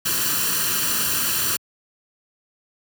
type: noise with comb filter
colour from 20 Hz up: white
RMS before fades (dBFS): -22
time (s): 0.05-1.57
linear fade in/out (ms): 10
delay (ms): 0.69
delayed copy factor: +0.7
effects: high-pass 80 Hz 12 dB/octave